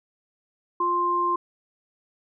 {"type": "tone pair together", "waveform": "sine", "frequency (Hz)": [350.5, 1050.3], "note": ["F4", "C6"], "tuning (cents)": [6, 6], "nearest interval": "octave + perfect fifth", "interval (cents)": 1900, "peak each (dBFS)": [-29, -21], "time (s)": [0.8, 1.36], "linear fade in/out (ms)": 5, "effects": []}